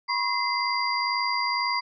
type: tone cluster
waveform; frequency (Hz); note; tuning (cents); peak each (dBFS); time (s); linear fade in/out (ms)
sine; 978 / 1080 / 2066 / 4781; B5 / C#6 / C7 / D8; -17 / -45 / -22 / +30; -29; 0.08-1.81; 20
effects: none